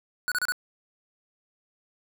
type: tone bursts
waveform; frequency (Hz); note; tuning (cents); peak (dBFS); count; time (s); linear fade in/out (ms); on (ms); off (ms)
square; 1472; F#6; -9; -25; 4; 0.28-0.521; 0; 37; 31
effects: none

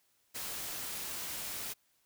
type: noise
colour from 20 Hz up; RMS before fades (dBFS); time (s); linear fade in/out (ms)
white; -40; 0.34-1.74; 20
effects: white hiss -73 dBFS RMS until 2.05 s

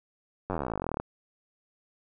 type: slowing click train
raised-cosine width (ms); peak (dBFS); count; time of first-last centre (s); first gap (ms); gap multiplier
1; -17; 29; 0.5-1; 10; 1.04
effects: none

